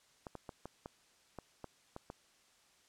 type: clicks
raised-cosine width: 1 ms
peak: -30 dBFS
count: 9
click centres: 0.268 / 0.353 / 0.492 / 0.656 / 0.859 / 1.387 / 1.643 / 1.964 / 2.101 s
effects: white hiss -68 dBFS RMS until 2.88 s + low-pass 8000 Hz 12 dB/octave